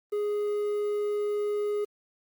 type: tone with quantisation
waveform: triangle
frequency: 415.3 Hz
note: G#4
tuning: in tune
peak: -24 dBFS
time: 0.12-1.85 s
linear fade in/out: 10 ms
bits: 9
effects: Opus 32 kbps